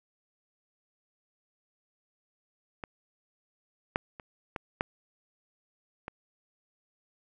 clicks, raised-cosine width 0.5 ms, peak -22 / -11 / -28 / -19 / -12 / -22 dBFS, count 6, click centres 2.838 / 3.959 / 4.198 / 4.562 / 4.809 / 6.081 s, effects none

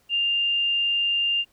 sine tone with frequency modulation, 2799 Hz, F7, 3 cents sharp, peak -20 dBFS, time 0.09-1.45 s, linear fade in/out 50 ms, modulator 48.7 Hz, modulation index 0.31, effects pink hiss -63 dBFS RMS until 1.52 s

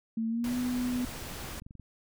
sine tone with pitch glide, 225 to 248.2 Hz, A3 to B3, +39 to +9 cents, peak -28 dBFS, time 0.17-1.05 s, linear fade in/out 5 ms, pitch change +170 cents, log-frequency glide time 0.28-0.55 s
pink noise, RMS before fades -41 dBFS, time 0.44-1.6 s, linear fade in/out 2 ms
click train, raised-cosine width 5 ms, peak -35 dBFS, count 20, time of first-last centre 0.96-1.797 s, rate 22.7 Hz
effects none

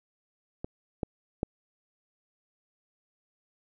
clicks, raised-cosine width 2 ms, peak -21 / -16 / -14 dBFS, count 3, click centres 0.645 / 1.032 / 1.431 s, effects none

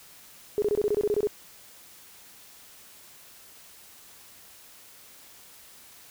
sine tone bursts, 416 Hz, G#4, 3 cents sharp, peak -21 dBFS, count 11, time 0.58-1.271 s, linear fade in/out 0 ms, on 41 ms, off 24 ms, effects white hiss -51 dBFS RMS until 6.1 s

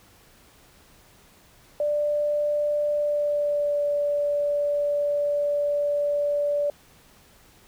sine tone with pitch glide, 590 to 580.9 Hz, D5 to D5, +8 to -19 cents, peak -21 dBFS, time 1.8-6.7 s, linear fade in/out 2 ms, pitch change -27 cents, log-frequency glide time 2.9-3.84 s, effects pink hiss -55 dBFS RMS until 7.67 s

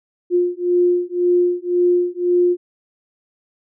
sine beating tone pair, 353.4 / 355.3 Hz, F4 / F4, +21 / +30 cents, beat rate 1.9 Hz, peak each -17 / -17 dBFS, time 0.3-2.57 s, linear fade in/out 50 ms, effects none

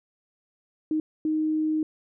sine tone bursts at uneven times, 311.1 Hz, D#4, in tune, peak -22 dBFS, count 2, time 0.91-1 / 1.25-1.83 s, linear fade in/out 2 ms, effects none

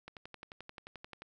click train, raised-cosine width 0.3 ms, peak -30 dBFS, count 14, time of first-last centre 0.08-1.22 s, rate 11.4 Hz, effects none

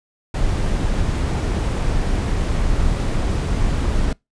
brown noise, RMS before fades -19 dBFS, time 0.34-4.13 s, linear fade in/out 5 ms, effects noise-tail reverb RT60 0.2 s tail -25 dB re dry + resampled to 22050 Hz

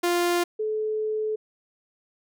sawtooth / sine tone pair in turn, 349.2 / 431.7 Hz, F4 / A4, 0 / -33 cents, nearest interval major third, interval 367 cents, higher second, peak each -17 / -24 dBFS, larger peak first, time 0.03-0.44 / 0.59-1.36 s, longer second, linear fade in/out 10 ms, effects none

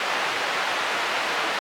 pink band-pass noise, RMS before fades -26 dBFS, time 0-1.59 s, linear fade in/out 2 ms, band 730 to 2900 Hz, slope 12 dB/octave, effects AAC 64 kbps

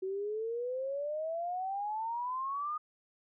sine exponential sweep, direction up, 373.2 to 1239 Hz, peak -33 dBFS, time 0.02-2.78 s, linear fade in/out 10 ms, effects none

